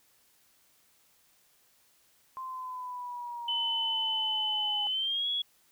sine exponential sweep, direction down, 1046.5 to 827 Hz, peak -36 dBFS, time 2.37-4.87 s, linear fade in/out 0 ms
sine tone with pitch glide, 3022 to 3353 Hz, F#7 to G#7, +36 to +16 cents, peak -28 dBFS, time 3.48-5.42 s, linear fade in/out 5 ms, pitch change +180 cents, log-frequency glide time 4.89-5.28 s
effects white hiss -66 dBFS RMS until 5.71 s

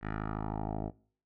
10% pulse tone with low-pass filter sweep, 53 Hz, G#1, 36 cents sharp, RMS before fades -36 dBFS, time 0.01-0.92 s, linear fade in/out 50 ms, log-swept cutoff 1800 to 570 Hz, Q 2.8, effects noise-tail reverb RT60 0.5 s tail -21 dB re dry

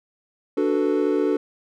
triangle chord, B minor seventh, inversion first, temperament equal, 293.7 / 370 / 440 / 493.9 Hz, D4 / F#4 / A4 / B4, 0 / 0 / 0 / 0 cents, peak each -21 / -22 / -21 / -27 dBFS, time 0.57-1.37 s, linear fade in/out 5 ms, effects none

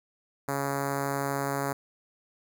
5% pulse tone with notch filter, 139.4 Hz, C#3, 10 cents sharp, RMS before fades -30 dBFS, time 0.48-1.73 s, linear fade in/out 5 ms, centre 3300 Hz, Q 0.51, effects none

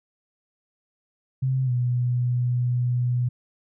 sine tone with pitch glide, 131.2 to 123.12 Hz, C3 to B2, +5 to -5 cents, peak -20 dBFS, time 1.42-3.29 s, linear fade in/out 10 ms, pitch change -110 cents, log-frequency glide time 1.65-1.71 s, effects none

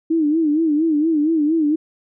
sine tone with vibrato, 311.1 Hz, D#4, in tune, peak -14 dBFS, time 0.1-1.76 s, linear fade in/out 10 ms, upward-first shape sine, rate 4.3 Hz, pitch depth 110 cents each way, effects none

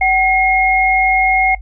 sine tone pair together, 758 / 2149 Hz, F#5 / C7, +42 / +46 cents, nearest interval octave + tritone, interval 1804 cents, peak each -13 dBFS, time 0.01-1.55 s, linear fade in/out 5 ms, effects noise-tail reverb RT60 0.1 s tail -19 dB re dry + added 50 Hz sine -28 dBFS peak until 1.61 s

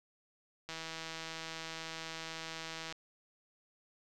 click train, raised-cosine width 0.2 ms, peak -25 dBFS, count 363, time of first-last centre 0.69-2.925 s, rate 162 Hz, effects none

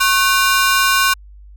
sawtooth ring-modulated tone, 1300 Hz, E6, 24 cents flat, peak -5 dBFS, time 0-1.14 s, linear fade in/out 10 ms, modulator 212 Hz, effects added 50 Hz sine -37 dBFS peak until 1.56 s

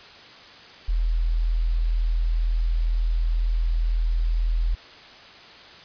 sine tone, 41.02 Hz, E1, 8 cents flat, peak -19 dBFS, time 0.88-4.75 s, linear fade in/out 10 ms, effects white hiss -45 dBFS RMS until 5.84 s + resampled to 11025 Hz

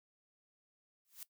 blue noise with exponential growth, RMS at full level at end -44 dBFS, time 1.05-1.23 s, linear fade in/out 0 ms, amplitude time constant 39 ms, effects noise-tail reverb RT60 0.1 s tail -17 dB re dry

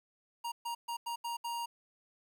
square tone bursts at uneven times, 940 Hz, A#5, 14 cents sharp, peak -36 dBFS, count 6, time 0.44-0.52 / 0.65-0.75 / 0.88-0.97 / 1.06-1.16 / 1.24-1.37 / 1.44-1.66 s, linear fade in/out 10 ms, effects 11-bit

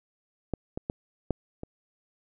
clicks, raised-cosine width 2 ms, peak -15 / -19 / -16 / -12 / -23 dBFS, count 5, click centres 0.537 / 0.775 / 0.899 / 1.307 / 1.634 s, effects none

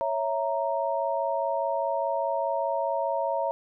sine chord, A# diminished, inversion first, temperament equal, 554.4 / 659.3 / 932.3 Hz, C#5 / E5 / A#5, 0 / 0 / 0 cents, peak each -29 dBFS, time 0.01-3.51 s, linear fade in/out 0 ms, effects none

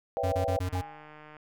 sine chord, C# half-diminished seventh, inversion third, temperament equal, 493.9 / 554.4 / 659.3 / 784 Hz, B4 / C#5 / E5 / G5, 0 / 0 / 0 / 0 cents, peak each -33 dBFS, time 0.17-0.59 s, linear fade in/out 0 ms
square tone bursts, 91.5 Hz, F#2, 19 cents flat, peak -29 dBFS, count 5, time 0.23-0.816 s, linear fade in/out 10 ms, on 94 ms, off 29 ms
click train, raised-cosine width 0.5 ms, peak -34 dBFS, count 110, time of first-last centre 0.65-1.367 s, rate 152 Hz
sine tone with exponential decay, 817 Hz, G#5, 29 cents flat, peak -33 dBFS, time 0.75-1.26 s, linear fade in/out 1 ms, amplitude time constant 110 ms
effects none

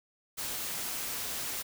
white noise, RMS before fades -36 dBFS, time 0.37-1.63 s, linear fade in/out 20 ms, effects none

